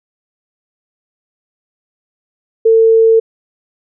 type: tone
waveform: sine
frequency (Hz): 450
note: A4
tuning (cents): +39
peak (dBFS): -5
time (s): 2.65-3.2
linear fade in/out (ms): 10
effects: none